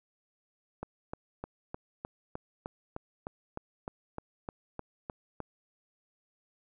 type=click train; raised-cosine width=1 ms; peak=-23 dBFS; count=16; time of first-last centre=0.83-5.403 s; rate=3.28 Hz; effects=none